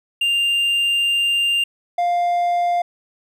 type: tone pair in turn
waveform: triangle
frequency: 2794 / 700.5 Hz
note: F7 / F5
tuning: 0 / +5 cents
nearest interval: 2 octaves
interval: 2395 cents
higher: first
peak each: -14 dBFS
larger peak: neither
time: 0.21-1.64 / 1.98-2.82 s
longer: first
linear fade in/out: 5 ms
effects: none